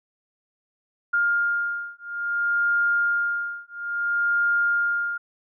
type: beating tone pair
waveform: sine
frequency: 1408 / 1408.59 Hz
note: F6 / F6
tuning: +14 / +14 cents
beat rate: 0.59 Hz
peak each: -24 dBFS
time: 1.13-5.18 s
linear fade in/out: 10 ms
effects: none